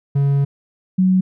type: tone pair in turn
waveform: triangle / sine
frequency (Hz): 140 / 186.18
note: C#3 / F#3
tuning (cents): +18 / +11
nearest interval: perfect fourth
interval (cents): 493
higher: second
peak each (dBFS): -11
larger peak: neither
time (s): 0.15-0.45 / 0.98-1.21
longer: first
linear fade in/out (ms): 10
effects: none